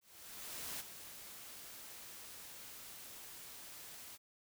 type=noise with ADSR envelope; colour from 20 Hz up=white; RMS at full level=-43 dBFS; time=0.01-4.18 s; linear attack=790 ms; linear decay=17 ms; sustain=-9 dB; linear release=36 ms; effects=none